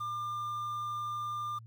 triangle tone with quantisation, 1198 Hz, D6, 34 cents sharp, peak -32 dBFS, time 0-1.59 s, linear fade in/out 10 ms, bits 10, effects added 113 Hz sine -48 dBFS peak until 1.66 s

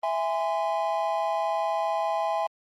triangle chord, E augmented, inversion none, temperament just, 659.3 / 824.1 / 1030.1 Hz, E5 / G#5 / B#5, 0 / -14 / -27 cents, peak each -26 / -26 / -30 dBFS, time 0.03-2.47 s, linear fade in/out 5 ms, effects Opus 24 kbps

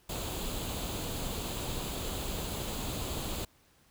pink noise with comb filter, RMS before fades -36 dBFS, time 0.09-3.45 s, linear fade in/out 5 ms, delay 0.27 ms, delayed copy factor +0.55, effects pink hiss -65 dBFS RMS until 3.9 s

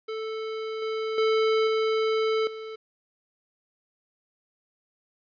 square tone with level steps, 440 Hz, A4, in tune, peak -31 / -28 / -21 / -23 / -36 dBFS, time 0.08-2.76 s, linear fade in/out 10 ms, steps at 0.82 / 1.18 / 1.67 / 2.47 s, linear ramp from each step 2 ms, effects resampled to 11025 Hz + 10-bit

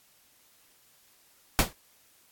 pink noise with exponential decay, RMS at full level -17 dBFS, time 1.59-1.73 s, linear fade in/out 0 ms, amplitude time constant 30 ms, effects white hiss -62 dBFS RMS until 2.31 s + AAC 64 kbps

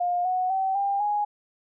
sine tone with pitch steps, 709 / 737.4 / 766.9 / 797.7 / 829.6 Hz, F5 / F#5 / G5 / G5 / G#5, +26 / -6 / -38 / +30 / -2 cents, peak -22 dBFS, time 0-1.25 s, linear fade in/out 10 ms, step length 250 ms, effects none

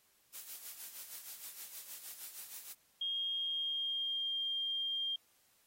blue noise with tremolo, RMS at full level -45 dBFS, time 0.33-2.74 s, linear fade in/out 20 ms, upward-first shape sine, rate 6.4 Hz, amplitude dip 60%
sine tone with pitch glide, 3241 to 3202 Hz, G#7 to G7, -43 to +36 cents, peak -34 dBFS, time 3.01-5.16 s, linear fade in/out 5 ms, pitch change -21 cents, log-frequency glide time 3.3-4.36 s
effects white hiss -71 dBFS RMS until 5.66 s + AAC 48 kbps

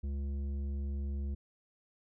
triangle tone with tanh clipping, 70 Hz, C#2, 18 cents sharp, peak -35 dBFS, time 0.03-1.35 s, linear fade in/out 10 ms, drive 14 dB, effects none

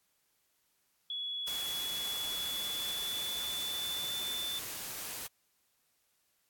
sine tone with pitch glide, 3382 to 3520 Hz, G#7 to A7, +31 to 0 cents, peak -35 dBFS, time 1.1-4.59 s, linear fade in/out 2 ms, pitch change +69 cents, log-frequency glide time 1.69-4.24 s
white noise, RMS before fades -41 dBFS, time 1.47-5.27 s, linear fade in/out 5 ms
effects white hiss -75 dBFS RMS until 6.49 s + AAC 64 kbps

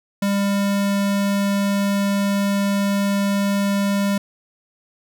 square tone, 199.9 Hz, G3, 34 cents sharp, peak -18 dBFS, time 0.22-4.18 s, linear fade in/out 5 ms, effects none

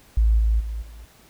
sine tone with level steps, 55 Hz, A1, in tune, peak -14 / -16 / -26 / -38 dBFS, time 0.17-1.05 s, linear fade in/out 5 ms, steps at 0.38 / 0.59 / 0.81 s, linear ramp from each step 20 ms, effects pink hiss -53 dBFS RMS until 1.29 s

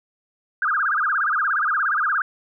sine tone with vibrato, 1396.9 Hz, F6, in tune, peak -18 dBFS, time 0.62-2.22 s, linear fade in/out 2 ms, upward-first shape sine, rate 17 Hz, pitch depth 280 cents each way, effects none

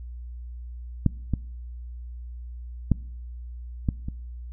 clicks, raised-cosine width 5 ms, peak -6 / -11 / -6 / -10 / -19 dBFS, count 5, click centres 1.063 / 1.337 / 2.917 / 3.888 / 4.085 s, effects noise-tail reverb RT60 0.7 s tail -24 dB re dry + added 60 Hz sine -35 dBFS peak until 4.52 s

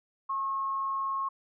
sine tone with amplitude modulation, 1084 Hz, C#6, 39 cents flat, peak -27 dBFS, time 0.29-1.29 s, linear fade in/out 10 ms, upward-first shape sine, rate 202 Hz, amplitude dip 30%, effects none

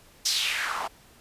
white noise with band-pass filter sweep, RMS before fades -28 dBFS, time 0.25-0.88 s, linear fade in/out 10 ms, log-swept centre 5500 to 750 Hz, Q 2.8, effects pink hiss -55 dBFS RMS until 1.2 s + resampled to 32000 Hz

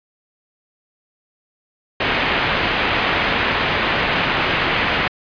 white low-pass noise, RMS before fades -19 dBFS, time 2-5.08 s, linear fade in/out 5 ms, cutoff 2900 Hz, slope 24 dB/octave, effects resampled to 11025 Hz

